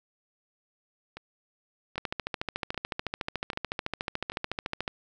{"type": "two click trains", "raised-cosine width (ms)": 0.3, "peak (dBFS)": [-24, -14], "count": [5, 41], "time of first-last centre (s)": [[1.17, 4.32], [1.98, 4.879]], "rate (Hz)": [1.27, 13.8], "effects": []}